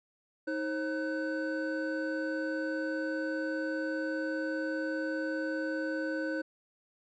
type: tone cluster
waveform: triangle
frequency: 315 / 535 / 1510 Hz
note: D#4 / C5 / F#6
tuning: +21 / +38 / +35 cents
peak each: -32 / -34 / -36 dBFS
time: 0.47-6.42 s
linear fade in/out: 10 ms
effects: resampled to 16000 Hz